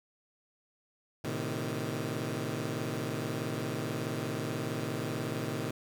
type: chord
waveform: 15% pulse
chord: A diminished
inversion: none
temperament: equal with one note detuned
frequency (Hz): 112.44 / 130.81 / 155.56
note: A2 / C3 / Eb3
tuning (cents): +38 / 0 / 0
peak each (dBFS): -31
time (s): 1.24-5.71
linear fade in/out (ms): 5
effects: none